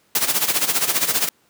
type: noise with tremolo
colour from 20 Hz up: white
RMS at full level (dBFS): -17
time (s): 0.15-1.29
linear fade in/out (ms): 2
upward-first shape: sine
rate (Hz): 15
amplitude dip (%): 75
effects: pink hiss -60 dBFS RMS until 1.49 s + high-pass 150 Hz 12 dB/octave